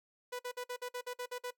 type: tone bursts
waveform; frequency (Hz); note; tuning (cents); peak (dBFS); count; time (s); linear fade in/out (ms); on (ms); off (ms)
sawtooth; 493.9; B4; 0; -34; 10; 0.32-1.509; 10; 73; 51
effects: noise-tail reverb RT60 0.1 s tail -19 dB re dry